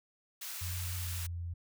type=high-pass noise; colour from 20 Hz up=white; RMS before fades=-42 dBFS; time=0.41-1.27 s; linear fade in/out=10 ms; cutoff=1100 Hz; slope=12 dB/octave
type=tone with pitch glide; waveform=sine; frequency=90 to 85.79 Hz; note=F#2 to F2; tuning=-47 to -30 cents; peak=-36 dBFS; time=0.61-1.54 s; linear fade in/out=10 ms; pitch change=-83 cents; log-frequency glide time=0.86-1.24 s
effects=none